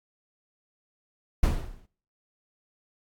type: noise with exponential decay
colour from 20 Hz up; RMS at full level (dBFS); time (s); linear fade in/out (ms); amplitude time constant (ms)
brown; -17; 1.43-1.86; 5; 93
effects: noise-tail reverb RT60 0.5 s tail -21 dB re dry + AAC 64 kbps